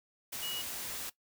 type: tone in noise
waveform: sine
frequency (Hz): 2912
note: F#7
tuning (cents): -28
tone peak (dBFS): -38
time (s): 0.42-0.62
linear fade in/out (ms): 10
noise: white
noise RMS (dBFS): -40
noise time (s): 0.32-1.1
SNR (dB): -1
effects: noise-tail reverb RT60 0.1 s tail -18 dB re dry